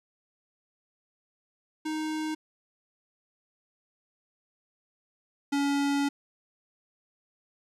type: tone pair in turn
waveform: square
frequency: 311.1 / 282.4 Hz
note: D#4 / C#4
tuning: 0 / +32 cents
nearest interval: major second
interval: 168 cents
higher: first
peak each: -30 / -25 dBFS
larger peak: second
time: 1.85-2.35 / 5.52-6.09 s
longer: second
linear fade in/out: 10 ms
effects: low-pass 9000 Hz 12 dB/octave + 11-bit